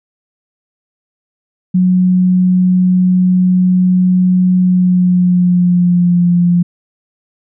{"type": "tone with pitch glide", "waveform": "sine", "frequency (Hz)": [182.8, 174.95], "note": ["F#3", "F3"], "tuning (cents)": [-21, 3], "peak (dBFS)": -7, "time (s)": [1.74, 6.63], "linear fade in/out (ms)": 10, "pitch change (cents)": -76, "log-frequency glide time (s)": [4.58, 6.27], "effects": []}